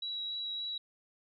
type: tone with vibrato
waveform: sine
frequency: 3889 Hz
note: B7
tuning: 27 cents flat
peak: -35 dBFS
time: 0.02-0.78 s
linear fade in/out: 5 ms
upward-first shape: sine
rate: 3.5 Hz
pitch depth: 9 cents each way
effects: none